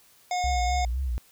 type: harmonic tone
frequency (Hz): 722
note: F#5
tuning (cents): -43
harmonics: 1 / 3 / 5 / 7 / 9 / 10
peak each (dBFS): -25 / -35 / -40 / -40 / -43 / -41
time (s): 0.31-0.85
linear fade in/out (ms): 2
type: tone with vibrato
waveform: sine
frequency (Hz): 63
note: B1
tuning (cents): +35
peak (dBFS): -25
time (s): 0.44-1.18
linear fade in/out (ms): 0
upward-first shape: sine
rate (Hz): 3.9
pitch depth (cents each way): 120
effects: white hiss -58 dBFS RMS until 1.31 s